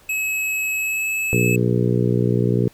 square tone with pitch glide, 2573 to 2597 Hz, E7 to E7, -43 to -26 cents, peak -21 dBFS, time 0.09-1.56 s, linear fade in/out 5 ms, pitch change +17 cents, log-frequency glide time 0.76-1.11 s
harmonic tone, 60.3 Hz, B1, 41 cents flat, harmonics 2 / 3 / 4 / 5 / 6 / 7 / 8, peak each -19 / -22 / -26 / -28 / -25 / -24 / -29 dBFS, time 1.33-2.68 s, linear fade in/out 0 ms
effects pink hiss -52 dBFS RMS until 2.73 s

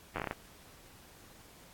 slowing click train, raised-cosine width 0.5 ms, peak -19 dBFS, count 8, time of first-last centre 0.16-0.311 s, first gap 10 ms, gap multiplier 1.25, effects pink hiss -57 dBFS RMS until 1.73 s + AAC 64 kbps

